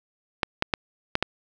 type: clicks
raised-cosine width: 0.3 ms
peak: -5 dBFS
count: 5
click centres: 0.432 / 0.624 / 0.738 / 1.154 / 1.226 s
effects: none